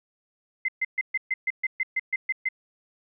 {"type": "tone bursts", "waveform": "sine", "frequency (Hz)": 2070, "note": "C7", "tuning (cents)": -19, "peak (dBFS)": -22, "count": 12, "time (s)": [0.65, 2.488], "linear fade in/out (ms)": 5, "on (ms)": 34, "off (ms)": 130, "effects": []}